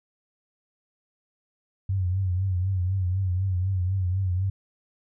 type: tone with vibrato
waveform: sine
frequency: 93.1 Hz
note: F#2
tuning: 11 cents sharp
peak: -22 dBFS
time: 1.89-4.5 s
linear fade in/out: 5 ms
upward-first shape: triangle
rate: 4 Hz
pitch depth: 94 cents each way
effects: none